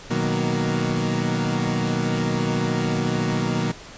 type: chord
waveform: 30% pulse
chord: B major seventh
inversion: none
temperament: equal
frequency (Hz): 123.47 / 155.56 / 185 / 233.1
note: B2 / D#3 / F#3 / A#3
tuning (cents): 0 / 0 / 0 / 0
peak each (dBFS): -24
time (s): 0.1-3.72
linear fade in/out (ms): 10
effects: pink hiss -41 dBFS RMS until 3.97 s + resampled to 16000 Hz